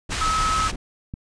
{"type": "noise with tremolo", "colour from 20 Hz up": "brown", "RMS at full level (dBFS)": -28, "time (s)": [0.09, 0.76], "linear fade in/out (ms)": 5, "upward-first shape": "triangle", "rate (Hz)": 6.6, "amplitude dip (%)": 25}
{"type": "band-pass noise", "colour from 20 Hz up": "pink", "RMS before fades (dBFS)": -29, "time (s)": [0.1, 0.72], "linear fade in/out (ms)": 20, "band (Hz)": [920, 9100], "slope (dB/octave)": 24}
{"type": "tone", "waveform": "sine", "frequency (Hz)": 1289, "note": "E6", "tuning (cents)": -39, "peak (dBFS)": -20, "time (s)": [0.21, 0.68], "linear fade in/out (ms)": 5}
{"type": "click", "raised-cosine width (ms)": 5, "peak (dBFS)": -19, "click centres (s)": 1.139}
{"effects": ["resampled to 22050 Hz"]}